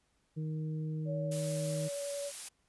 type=harmonic tone; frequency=156 Hz; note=D#3; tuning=5 cents sharp; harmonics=1 / 2 / 3; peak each=-34 / -46 / -49 dBFS; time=0.36-1.89 s; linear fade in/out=20 ms
type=tone with vibrato; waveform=sine; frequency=568 Hz; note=C#5; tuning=42 cents sharp; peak=-36 dBFS; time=1.05-2.32 s; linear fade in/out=50 ms; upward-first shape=triangle; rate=11 Hz; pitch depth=11 cents each way
type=noise; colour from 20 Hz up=blue; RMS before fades=-40 dBFS; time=1.31-2.49 s; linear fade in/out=10 ms
effects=pink hiss -75 dBFS RMS until 2.68 s + resampled to 24000 Hz